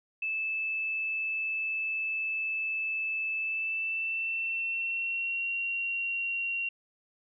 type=tone with pitch glide; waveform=sine; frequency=2624 to 2750 Hz; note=E7 to F7; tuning=-9 to -27 cents; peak=-29 dBFS; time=0.22-6.69 s; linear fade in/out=5 ms; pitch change=+82 cents; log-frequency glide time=3.37-5.51 s; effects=none